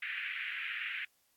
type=band-pass noise; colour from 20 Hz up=white; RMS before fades=-39 dBFS; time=0.02-1.05 s; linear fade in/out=5 ms; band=1600 to 2700 Hz; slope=48 dB/octave; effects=white hiss -73 dBFS RMS until 1.36 s + AAC 64 kbps